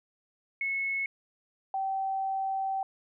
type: tone pair in turn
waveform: sine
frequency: 2192 / 772.8 Hz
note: C#7 / G5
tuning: -20 / -25 cents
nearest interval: octave + tritone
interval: 1805 cents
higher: first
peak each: -28 dBFS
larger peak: neither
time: 0.61-1.06 / 1.74-2.83 s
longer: second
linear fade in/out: 2 ms
effects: none

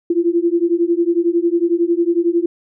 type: beating tone pair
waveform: sine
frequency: 336.6 / 347.6 Hz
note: E4 / F4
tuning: +36 / -8 cents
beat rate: 11 Hz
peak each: -16 dBFS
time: 0.1-2.46 s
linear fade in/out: 5 ms
effects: none

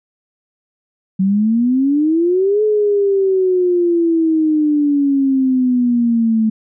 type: exponential two-way sweep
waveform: sine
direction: up then down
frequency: 186.4 to 430 to 217.7 Hz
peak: -11 dBFS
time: 1.19-6.5 s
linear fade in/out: 10 ms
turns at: 2.63 s
effects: none

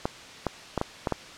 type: clicks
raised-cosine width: 1 ms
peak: -11 dBFS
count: 6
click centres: 0.055 / 0.467 / 0.777 / 0.814 / 1.072 / 1.123 s
effects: white hiss -44 dBFS RMS until 1.37 s + low-pass 5000 Hz 12 dB/octave

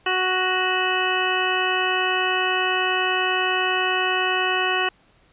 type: harmonic tone with a mistuned harmonic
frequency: 370 Hz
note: F#4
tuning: in tune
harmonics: 1 / 2 / 3 / 4 / 5 / 7 / 8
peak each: -27 / -27 / -27 / -27 / -27 / -27 / -27 dBFS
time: 0.06-4.89 s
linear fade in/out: 5 ms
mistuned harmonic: 5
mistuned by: +18 cents
effects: pink hiss -58 dBFS RMS until 5.32 s + resampled to 8000 Hz

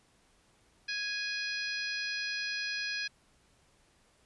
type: harmonic tone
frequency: 830 Hz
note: G#5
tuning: 1 cent flat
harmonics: 2 / 3 / 4 / 5 / 6 / 7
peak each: -37 / -38 / -46 / -41 / -40 / -51 dBFS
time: 0.88-3.08 s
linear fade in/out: 10 ms
effects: pink hiss -67 dBFS RMS until 4.25 s + resampled to 24000 Hz

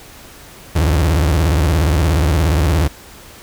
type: tone with vibrato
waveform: 35% pulse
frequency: 77.78 Hz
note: D#2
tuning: in tune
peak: -10 dBFS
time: 0.75-2.88 s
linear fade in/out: 10 ms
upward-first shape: sine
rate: 17 Hz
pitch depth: 230 cents each way
effects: pink hiss -39 dBFS RMS until 3.42 s

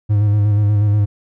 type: tone with vibrato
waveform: triangle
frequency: 103.8 Hz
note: G#2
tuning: in tune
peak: -9 dBFS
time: 0.09-1.06 s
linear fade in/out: 20 ms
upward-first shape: square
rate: 8.3 Hz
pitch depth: 28 cents each way
effects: none

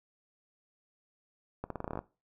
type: accelerating click train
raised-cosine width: 1 ms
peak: -22 dBFS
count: 11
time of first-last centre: 1.64-1.99 s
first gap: 63 ms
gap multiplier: 0.86
effects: noise-tail reverb RT60 0.3 s tail -19 dB re dry

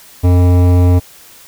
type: tone with hard clipping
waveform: sine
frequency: 89.2 Hz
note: F2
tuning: 37 cents sharp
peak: -8 dBFS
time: 0.23-1 s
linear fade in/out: 20 ms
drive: 15 dB
effects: white hiss -40 dBFS RMS until 1.47 s

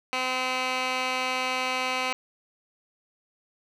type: tone with band-pass filter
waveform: 15% pulse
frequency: 256.5 Hz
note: C4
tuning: 34 cents flat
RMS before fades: -28 dBFS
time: 0.13-2.13 s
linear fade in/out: 0 ms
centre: 2300 Hz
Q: 1.1
effects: none

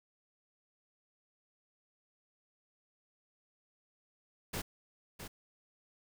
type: noise with echo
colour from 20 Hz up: pink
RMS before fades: -38 dBFS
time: 4.53-4.62 s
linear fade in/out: 10 ms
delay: 660 ms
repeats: 1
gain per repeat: -8 dB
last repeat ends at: 5.28 s
effects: none

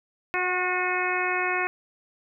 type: harmonic tone with a mistuned harmonic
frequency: 362.7 Hz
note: F#4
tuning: 34 cents flat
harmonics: 1 / 2 / 3 / 4 / 5 / 6 / 7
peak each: -31 / -31 / -31 / -31 / -31 / -31 / -31 dBFS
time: 0.34-1.67 s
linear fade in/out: 0 ms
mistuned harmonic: 2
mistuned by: +17 cents
effects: none

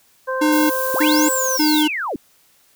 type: harmonic tone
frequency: 521 Hz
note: C5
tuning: 7 cents flat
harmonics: 1 / 2 / 3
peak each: -22 / -25 / -27 dBFS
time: 0.27-1.58 s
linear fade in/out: 20 ms
type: tone bursts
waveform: square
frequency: 304.4 Hz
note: D#4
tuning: 38 cents flat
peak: -15 dBFS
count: 3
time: 0.41-1.88 s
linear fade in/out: 10 ms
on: 290 ms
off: 300 ms
type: noise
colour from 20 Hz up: violet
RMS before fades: -26 dBFS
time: 0.52-1.83 s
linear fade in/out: 5 ms
type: linear two-way sweep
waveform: sine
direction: up then down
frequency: 207.7 to 8000 to 207.7 Hz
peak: -21 dBFS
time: 0.94-2.16 s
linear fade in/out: 2 ms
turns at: 1.3 s
effects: white hiss -56 dBFS RMS until 2.75 s

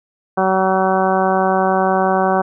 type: harmonic tone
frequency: 189.2 Hz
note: F#3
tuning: 39 cents sharp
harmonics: 1 / 2 / 3 / 4 / 5 / 6 / 7 / 8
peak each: -21 / -20 / -20 / -17 / -23 / -23 / -28 / -26 dBFS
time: 0.37-2.42 s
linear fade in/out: 10 ms
effects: none

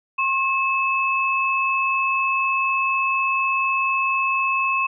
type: tone pair together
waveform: sine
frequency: 1075.9 / 2600 Hz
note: C6 / E7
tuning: +48 / -24 cents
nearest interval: octave + minor third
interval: 1528 cents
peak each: -21 dBFS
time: 0.18-4.87 s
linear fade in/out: 10 ms
effects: none

